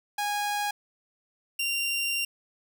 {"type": "tone pair in turn", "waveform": "sawtooth", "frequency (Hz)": [824, 2772], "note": ["G#5", "F7"], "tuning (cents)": [-14, -14], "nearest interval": "octave + major sixth", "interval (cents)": 2100, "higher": "second", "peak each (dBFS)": -23, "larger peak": "neither", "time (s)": [[0.18, 0.71], [1.59, 2.25]], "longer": "second", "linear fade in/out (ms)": 5, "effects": []}